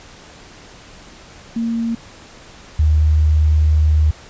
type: tone pair in turn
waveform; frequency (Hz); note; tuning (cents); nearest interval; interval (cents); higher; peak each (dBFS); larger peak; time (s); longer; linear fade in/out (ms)
sine; 230.2 / 76.82; A#3 / D#2; -22 / -22; octave + perfect fifth; 1900; first; -17 / -10; second; 1.56-1.95 / 2.79-4.11; second; 5
effects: pink hiss -41 dBFS RMS until 4.29 s + resampled to 16000 Hz